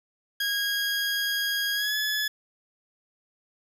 20% pulse tone with pitch glide, 1638 to 1710.5 Hz, G#6 to A6, -24 to -49 cents, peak -20 dBFS, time 0.4-2.28 s, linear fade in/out 5 ms, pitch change +75 cents, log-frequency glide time 1.73-1.96 s, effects none

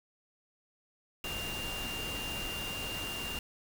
sine tone in noise, 2794 Hz, F7, in tune, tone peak -38 dBFS, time 1.24-3.39 s, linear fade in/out 2 ms, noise pink, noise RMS -40 dBFS, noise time 1.24-3.39 s, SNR -1 dB, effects none

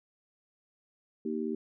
sine chord, Eb major, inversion second, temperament just, 233.3 / 311.1 / 388.9 Hz, Bb3 / Eb4 / G4, +2 / 0 / -14 cents, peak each -34 / -36 / -35 dBFS, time 1.25-1.55 s, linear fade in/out 5 ms, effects none

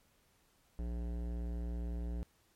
sine tone with hard clipping, 58.8 Hz, A#1, 16 cents sharp, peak -38 dBFS, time 0.79-2.23 s, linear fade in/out 0 ms, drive 16 dB, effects pink hiss -71 dBFS RMS until 2.55 s + MP3 64 kbps

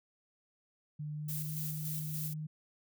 sine tone with pitch glide, 150 to 154.04 Hz, D3 to D#3, +37 to -17 cents, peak -37 dBFS, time 0.99-2.47 s, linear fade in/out 10 ms, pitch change +46 cents, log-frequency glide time 1.13-1.55 s
violet noise with tremolo, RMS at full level -40 dBFS, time 1.28-2.34 s, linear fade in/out 10 ms, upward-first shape square, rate 3.5 Hz, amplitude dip 40%
effects none

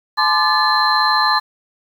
sine tone cluster, 855 / 1033 / 1187 / 1736 / 4112 Hz, A5 / C6 / D6 / A6 / C8, -50 / -22 / +18 / -24 / -31 cents, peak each -19 dBFS, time 0.17-1.4 s, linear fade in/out 20 ms, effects 7-bit

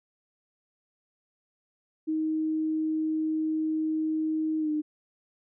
sine tone with pitch glide, 314 to 303.8 Hz, D#4 to D#4, +16 to -41 cents, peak -25 dBFS, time 2.07-4.82 s, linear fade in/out 20 ms, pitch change -57 cents, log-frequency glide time 4.59-4.7 s, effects none

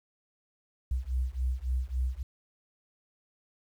sine beating tone pair, 61.74 / 65.34 Hz, B1 / C2, 0 / -2 cents, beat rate 3.6 Hz, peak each -31 dBFS, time 0.91-2.23 s, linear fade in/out 5 ms, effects 10-bit

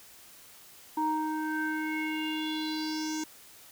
square tone with low-pass filter sweep, 311.1 Hz, D#4, in tune, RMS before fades -32 dBFS, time 0.97-3.24 s, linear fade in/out 5 ms, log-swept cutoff 870 to 6700 Hz, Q 5.5, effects white hiss -53 dBFS RMS until 3.71 s

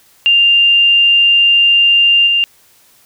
sine tone with level steps, 2794 Hz, F7, in tune, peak -6 / -9 dBFS, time 0.26-2.44 s, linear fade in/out 0 ms, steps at 2.26 s, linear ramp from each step 20 ms, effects white hiss -49 dBFS RMS until 3.05 s

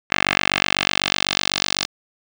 10% pulse tone with band-pass filter sweep, 48 Hz, G1, 36 cents flat, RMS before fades -21 dBFS, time 0.1-1.86 s, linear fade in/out 20 ms, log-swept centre 2200 to 4700 Hz, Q 1.6, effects none

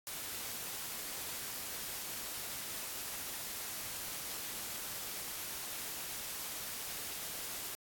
white noise, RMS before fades -42 dBFS, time 0.07-7.75 s, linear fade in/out 0 ms, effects AAC 64 kbps

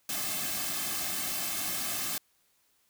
white noise with comb filter, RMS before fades -33 dBFS, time 0.09-2.18 s, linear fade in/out 2 ms, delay 2.1 ms, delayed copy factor -0.9, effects white hiss -70 dBFS RMS until 2.89 s

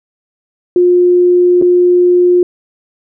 sine tone with dropouts, 356.2 Hz, F4, 34 cents sharp, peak -5 dBFS, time 0.76-2.43 s, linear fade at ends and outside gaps 2 ms, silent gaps 1.615-1.622 s, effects none

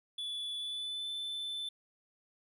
triangle tone with pitch glide, 3444 to 3524 Hz, A7 to A7, -38 to +2 cents, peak -35 dBFS, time 0.18-1.69 s, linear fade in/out 5 ms, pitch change +40 cents, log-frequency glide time 0.54-1.09 s, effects none

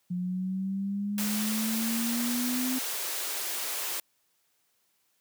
sine exponential sweep, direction up, 177.5 to 258.3 Hz, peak -28 dBFS, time 0.1-2.79 s, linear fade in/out 10 ms
white high-pass noise, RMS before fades -33 dBFS, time 1.18-4 s, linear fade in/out 2 ms, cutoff 340 Hz, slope 24 dB/octave
effects white hiss -72 dBFS RMS until 5.2 s + high-pass 100 Hz 12 dB/octave

